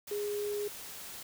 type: tone in noise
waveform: sine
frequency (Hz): 413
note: G#4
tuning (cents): -10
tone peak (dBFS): -32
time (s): 0.11-0.68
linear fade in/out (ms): 5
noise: white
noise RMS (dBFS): -45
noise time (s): 0.07-1.23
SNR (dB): +10
effects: none